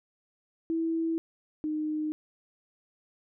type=tone pair in turn; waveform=sine; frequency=327.4 / 306.9 Hz; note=E4 / D#4; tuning=-12 / -24 cents; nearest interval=minor second; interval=112 cents; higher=first; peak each=-26 / -28 dBFS; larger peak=first; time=0.7-1.18 / 1.64-2.12 s; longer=neither; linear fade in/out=0 ms; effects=none

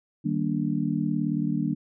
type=chord; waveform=sine; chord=Eb major seventh; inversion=none; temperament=just; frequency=155.56 / 194.45 / 233.3 / 291.7 Hz; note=Eb3 / G3 / Bb3 / D4; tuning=0 / -14 / +2 / -12 cents; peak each=-29 dBFS; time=0.24-1.75 s; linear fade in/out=20 ms; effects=none

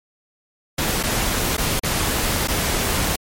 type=noise with dropouts; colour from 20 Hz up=pink; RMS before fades=-21 dBFS; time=0.78-3.16 s; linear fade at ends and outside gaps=5 ms; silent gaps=1.03-1.034 / 1.569-1.579 / 1.796-1.833 / 2.475-2.482 s; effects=MP3 64 kbps

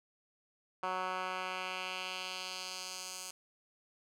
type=tone with band-pass filter sweep; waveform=10% pulse; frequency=185.1 Hz; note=F#3; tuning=1 cent sharp; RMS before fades=-40 dBFS; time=0.83-3.31 s; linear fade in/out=2 ms; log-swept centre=1200 to 7500 Hz; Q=1.4; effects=none

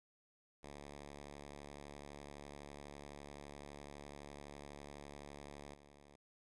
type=tone with level steps; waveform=5% pulse; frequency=71.9 Hz; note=D2; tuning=36 cents flat; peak=-39 / -50 dBFS; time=0.63-6.16 s; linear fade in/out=5 ms; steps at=5.74 s; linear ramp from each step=5 ms; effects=resampled to 24000 Hz + 13-bit

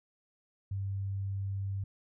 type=tone; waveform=sine; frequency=98 Hz; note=G2; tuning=in tune; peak=-32 dBFS; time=0.71-1.84 s; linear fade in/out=5 ms; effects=none

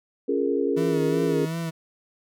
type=chord; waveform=sine; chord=Bb minor seventh; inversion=first; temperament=equal; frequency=277.2 / 349.2 / 415.3 / 466.2 Hz; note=Db4 / F4 / Ab4 / Bb4; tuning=0 / 0 / 0 / 0 cents; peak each=-26 / -29 / -25 / -27 dBFS; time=0.28-1.46 s; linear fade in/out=10 ms
type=tone with vibrato; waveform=40% pulse; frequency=162 Hz; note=E3; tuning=30 cents flat; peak=-26 dBFS; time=0.76-1.71 s; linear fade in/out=20 ms; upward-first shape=sine; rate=2.7 Hz; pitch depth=55 cents each way
effects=none

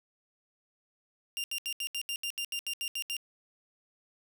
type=tone bursts; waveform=sawtooth; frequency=2794 Hz; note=F7; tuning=in tune; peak=-29 dBFS; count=13; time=1.37-3.167 s; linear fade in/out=0 ms; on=69 ms; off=75 ms; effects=10-bit

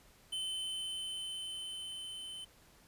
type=tone with level ramp; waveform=square; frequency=3058 Hz; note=G7; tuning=44 cents flat; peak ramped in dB=-36 to -44 dBFS; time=0.32-2.45 s; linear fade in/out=10 ms; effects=pink hiss -63 dBFS RMS until 2.87 s + resampled to 32000 Hz

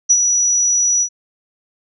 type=tone with ADSR envelope; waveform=sine; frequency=5870 Hz; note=F#8; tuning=15 cents flat; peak=-6 dBFS; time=0.09-1.09 s; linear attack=19 ms; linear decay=52 ms; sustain=-6 dB; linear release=74 ms; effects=none

